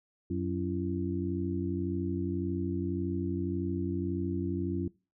harmonic tone with a mistuned harmonic, 92.5 Hz, F#2, in tune, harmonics 1 / 2 / 3 / 4, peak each -35 / -35 / -35 / -35 dBFS, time 0.3-4.88 s, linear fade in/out 5 ms, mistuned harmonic 4, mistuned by -150 cents, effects noise-tail reverb RT60 0.3 s tail -22 dB re dry

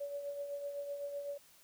sine tone with tremolo, 570 Hz, C#5, 48 cents sharp, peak -36 dBFS, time 0-1.38 s, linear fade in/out 10 ms, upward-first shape triangle, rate 7.9 Hz, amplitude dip 55%, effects white hiss -63 dBFS RMS until 1.63 s

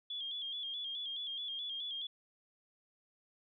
sine tone with vibrato, 3322 Hz, G#7, in tune, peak -38 dBFS, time 0.1-2.07 s, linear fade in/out 5 ms, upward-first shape square, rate 4.7 Hz, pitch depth 54 cents each way, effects none

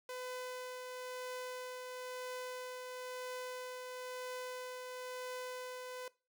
sawtooth tone with tremolo, 504 Hz, B4, 35 cents sharp, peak -37 dBFS, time 0.09-6.08 s, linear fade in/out 2 ms, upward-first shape triangle, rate 1 Hz, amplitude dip 35%, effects noise-tail reverb RT60 0.3 s tail -20 dB re dry

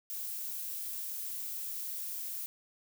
violet noise, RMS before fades -39 dBFS, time 0.1-2.46 s, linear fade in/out 0 ms, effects none

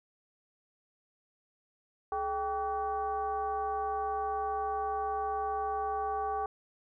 sine tone with frequency modulation, 784 Hz, G5, in tune, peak -30 dBFS, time 2.12-6.46 s, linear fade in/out 2 ms, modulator 359 Hz, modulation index 0.95, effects none

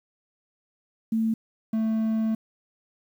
sine / triangle tone pair in turn, 223.4 / 221.2 Hz, A3 / A3, +27 / +9 cents, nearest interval unison, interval 18 cents, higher first, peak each -21 / -20 dBFS, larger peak second, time 1.12-1.34 / 1.73-2.35 s, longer second, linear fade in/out 5 ms, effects 9-bit

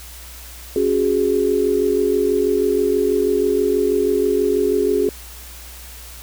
sine chord, C# suspended fourth, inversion none, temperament just, 277.2 / 369.6 / 415.8 Hz, C#4 / F#4 / G#4, 0 / -2 / +2 cents, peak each -23 / -19 / -17 dBFS, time 0.76-5.09 s, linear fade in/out 2 ms, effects added 60 Hz sine -38 dBFS peak until 6.22 s + white hiss -39 dBFS RMS until 6.22 s

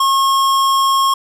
sine tone with hard clipping, 1084 Hz, C#6, 39 cents flat, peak -13 dBFS, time 0-1.14 s, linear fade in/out 5 ms, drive 17 dB, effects none

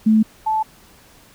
sine tone pair in turn, 218.1 / 872.4 Hz, A3 / A5, -15 / -15 cents, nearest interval 2 octaves, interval 2400 cents, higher second, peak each -10 / -16 dBFS, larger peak first, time 0.06-0.23 / 0.46-0.63 s, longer neither, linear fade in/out 10 ms, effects pink hiss -49 dBFS RMS until 1.34 s

